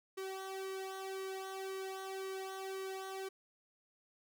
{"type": "tone with flanger", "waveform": "sawtooth", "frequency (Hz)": 383.1, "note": "G4", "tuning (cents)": -40, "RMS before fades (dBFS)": -43, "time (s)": [0.17, 3.29], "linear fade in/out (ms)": 10, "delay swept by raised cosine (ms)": [1.4, 2.21], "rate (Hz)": 1.9, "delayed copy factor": -0.85, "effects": []}